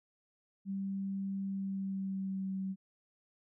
sine tone with pitch glide, 195.1 to 191.31 Hz, G3 to G3, -8 to -42 cents, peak -34 dBFS, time 0.65-2.76 s, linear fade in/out 50 ms, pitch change -34 cents, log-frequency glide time 1.45-2.51 s, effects none

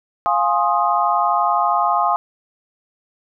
sine chord, F minor seventh, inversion none, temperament equal with one note detuned, 698.5 / 830.6 / 1059.3 / 1244.5 Hz, F5 / Ab5 / C6 / Eb6, 0 / 0 / +21 / 0 cents, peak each -20 dBFS, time 0.26-2.16 s, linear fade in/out 0 ms, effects none

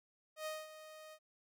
sawtooth tone with ADSR envelope, 622.3 Hz, D#5, in tune, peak -35 dBFS, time 0.36-1.19 s, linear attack 100 ms, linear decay 210 ms, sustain -13 dB, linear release 61 ms, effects none

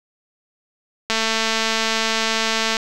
click train, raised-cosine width 0.2 ms, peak -3 dBFS, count 373, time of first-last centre 1.1-2.768 s, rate 223 Hz, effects none

